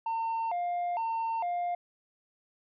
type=tone with vibrato; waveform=sine; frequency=799 Hz; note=G5; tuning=33 cents sharp; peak=-26 dBFS; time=0.06-1.75 s; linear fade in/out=5 ms; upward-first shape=square; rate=1.1 Hz; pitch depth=220 cents each way; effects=tanh soft clip ceiling -28 dBFS